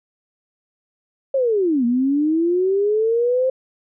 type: linear two-way sweep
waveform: sine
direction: down then up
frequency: 554.4 to 232.4 to 526 Hz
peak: -15 dBFS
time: 1.34-3.5 s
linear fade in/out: 5 ms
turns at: 1.85 s
effects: none